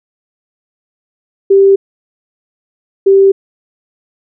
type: tone pair in turn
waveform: sine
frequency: 392 / 390.4 Hz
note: G4 / G4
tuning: 0 / -7 cents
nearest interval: unison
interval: 7 cents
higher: first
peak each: -3 dBFS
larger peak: neither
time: 1.5-1.76 / 3.06-3.32 s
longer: neither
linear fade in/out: 10 ms
effects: none